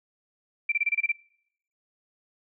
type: tone bursts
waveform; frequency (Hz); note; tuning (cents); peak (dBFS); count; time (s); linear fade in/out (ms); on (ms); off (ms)
sine; 2349; D7; 0; -21; 8; 0.69-1.119; 5; 30; 27
effects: noise-tail reverb RT60 0.7 s tail -23 dB re dry